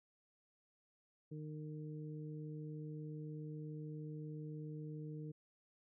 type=harmonic tone; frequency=152.8 Hz; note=D#3; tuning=31 cents flat; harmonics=1 / 2 / 3; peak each=-45 / -51 / -54 dBFS; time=1.31-5.32 s; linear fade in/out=10 ms; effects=none